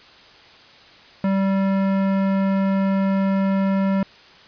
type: tone with hard clipping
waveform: sine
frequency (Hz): 194.1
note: G3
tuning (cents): -17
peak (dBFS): -19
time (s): 1.24-4.03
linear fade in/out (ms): 2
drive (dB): 16
effects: white hiss -47 dBFS RMS until 4.47 s + resampled to 11025 Hz